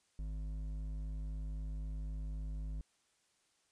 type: tone with hard clipping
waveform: sine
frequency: 51.91 Hz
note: G#1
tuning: in tune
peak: -40 dBFS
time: 0.19-2.81 s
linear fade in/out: 0 ms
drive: 8 dB
effects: white hiss -75 dBFS RMS until 3.71 s + resampled to 22050 Hz